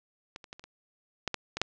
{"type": "clicks", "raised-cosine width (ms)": 0.2, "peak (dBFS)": [-23, -29, -24, -29, -30, -12, -13, -16, -8], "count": 9, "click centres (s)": [0.361, 0.442, 0.529, 0.595, 0.64, 1.277, 1.343, 1.57, 1.616], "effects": ["low-pass 7000 Hz 12 dB/octave"]}